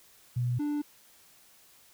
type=tone pair in turn; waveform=sine / triangle; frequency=122.4 / 294.2 Hz; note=B2 / D4; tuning=-15 / +3 cents; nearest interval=octave + minor third; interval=1518 cents; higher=second; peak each=-26 dBFS; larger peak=neither; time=0.36-0.59 / 0.59-0.82 s; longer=neither; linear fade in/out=10 ms; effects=white hiss -59 dBFS RMS until 1.93 s